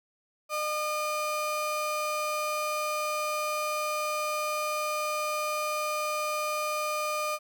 35% pulse tone pair together, 607 / 1214 Hz, D#5 / D#6, -43 / -43 cents, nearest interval octave, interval 1200 cents, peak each -30 / -31 dBFS, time 0.49-7.39 s, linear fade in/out 50 ms, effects 11-bit

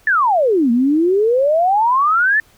sine exponential two-way sweep, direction down then up, 1803 to 228 to 1803 Hz, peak -11 dBFS, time 0.07-2.4 s, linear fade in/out 2 ms, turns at 0.71 s, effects pink hiss -52 dBFS RMS until 2.57 s

